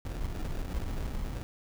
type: noise with sample-and-hold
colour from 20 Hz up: brown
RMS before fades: -34 dBFS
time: 0.05-1.43 s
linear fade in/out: 0 ms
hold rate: 1050 Hz
effects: none